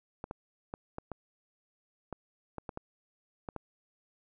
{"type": "clicks", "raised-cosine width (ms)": 1, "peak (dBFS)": -24, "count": 11, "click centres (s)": [0.241, 0.311, 0.739, 0.984, 1.117, 2.127, 2.583, 2.692, 2.774, 3.488, 3.563], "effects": []}